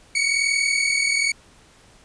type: tone pair together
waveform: sawtooth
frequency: 2217 / 2258 Hz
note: C#7 / C#7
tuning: 0 / +31 cents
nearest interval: unison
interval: 31 cents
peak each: -18 dBFS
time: 0.15-1.32 s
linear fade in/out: 5 ms
effects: pink hiss -52 dBFS RMS until 2.04 s + resampled to 22050 Hz